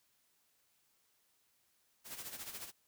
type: noise with tremolo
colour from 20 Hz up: white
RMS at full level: -44 dBFS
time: 2.04-2.72 s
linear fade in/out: 50 ms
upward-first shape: sine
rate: 14 Hz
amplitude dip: 65%
effects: white hiss -75 dBFS RMS until 2.87 s